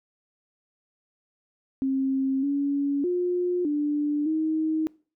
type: tone with pitch steps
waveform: sine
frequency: 267.5 / 282.3 / 356.7 / 294.5 / 315.1 Hz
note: C4 / C#4 / F4 / D4 / D#4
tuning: +38 / +32 / +37 / +5 / +22 cents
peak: -22 dBFS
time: 1.82-4.87 s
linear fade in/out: 0 ms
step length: 610 ms
effects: noise-tail reverb RT60 0.4 s tail -23 dB re dry